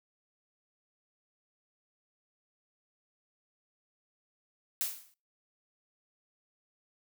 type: noise with exponential decay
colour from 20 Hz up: blue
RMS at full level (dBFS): -29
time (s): 4.81-5.14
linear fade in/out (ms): 0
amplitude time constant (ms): 70
effects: noise-tail reverb RT60 0.3 s tail -22 dB re dry